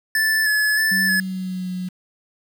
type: tone with vibrato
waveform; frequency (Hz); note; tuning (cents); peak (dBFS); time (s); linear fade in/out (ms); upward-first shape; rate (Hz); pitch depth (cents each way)
square; 1733; A6; -27; -17; 0.15-1.2; 2; square; 1.6; 23
type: tone with pitch glide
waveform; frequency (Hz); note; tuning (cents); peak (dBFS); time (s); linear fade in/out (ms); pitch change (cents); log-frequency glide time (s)
sine; 190.3 to 182.55; F#3 to F#3; +49 to -23; -24; 0.91-1.89; 10; -72; 1.08-1.71
effects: 7-bit